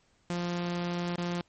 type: tone with dropouts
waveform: sawtooth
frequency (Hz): 174.61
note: F3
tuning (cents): 0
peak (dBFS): -26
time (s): 0.3-1.41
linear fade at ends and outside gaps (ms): 0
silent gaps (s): 1.157-1.181
effects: pink hiss -68 dBFS RMS until 1.48 s + MP3 32 kbps